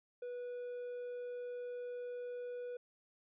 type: tone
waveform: triangle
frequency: 489.6 Hz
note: B4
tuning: 15 cents flat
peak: -39 dBFS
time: 0.22-2.77 s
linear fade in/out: 5 ms
effects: resampled to 8000 Hz